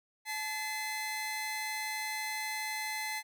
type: tone pair together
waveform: sawtooth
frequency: 863.6 / 2048 Hz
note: A5 / C7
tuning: -33 / -38 cents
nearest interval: octave + minor third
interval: 1495 cents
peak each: -35 / -33 dBFS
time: 0.25-3.23 s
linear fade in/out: 50 ms
effects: none